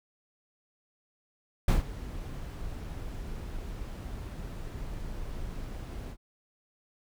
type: noise with ADSR envelope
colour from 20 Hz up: brown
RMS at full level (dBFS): -20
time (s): 1.68-6.17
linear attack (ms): 4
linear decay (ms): 140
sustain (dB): -18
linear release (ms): 66
effects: none